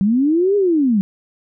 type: linear two-way sweep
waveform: sine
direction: up then down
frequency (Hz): 186.4 to 415.3 to 186.4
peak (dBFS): -12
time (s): 0.01-1.01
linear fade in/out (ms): 0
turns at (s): 0.56
effects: none